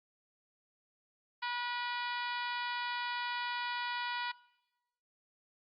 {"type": "harmonic tone with a mistuned harmonic", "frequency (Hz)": 484.9, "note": "B4", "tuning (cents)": -32, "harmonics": [2, 3, 4, 5, 6, 7, 8, 9, 10], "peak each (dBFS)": [-37, -41, -43, -45, -47, -48, -49, -50, -51], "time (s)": [1.42, 4.32], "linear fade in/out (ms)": 10, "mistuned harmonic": 6, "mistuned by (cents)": 29, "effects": ["noise-tail reverb RT60 1.0 s tail -23 dB re dry", "Opus 48 kbps"]}